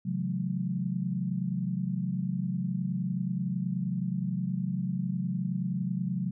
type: tone cluster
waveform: sine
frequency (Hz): 135.4 / 163.9 / 183.5 / 214.2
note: C#3 / E3 / F#3 / A3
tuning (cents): -40 / -10 / -14 / -46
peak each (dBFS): -34 / -38 / -30 / -38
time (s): 0.05-6.31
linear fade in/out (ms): 10
effects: none